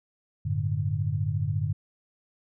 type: chord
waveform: sine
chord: G suspended second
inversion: none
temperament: equal with one note detuned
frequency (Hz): 95.71 / 110 / 146.83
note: G2 / A2 / D3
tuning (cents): -41 / 0 / 0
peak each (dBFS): -29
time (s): 0.45-1.73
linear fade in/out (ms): 10
effects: none